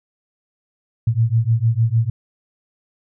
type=beating tone pair; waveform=sine; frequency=111.1 / 117.7 Hz; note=A2 / A#2; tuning=+17 / +17 cents; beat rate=6.6 Hz; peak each=-17 dBFS; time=1.07-2.1 s; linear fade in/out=5 ms; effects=none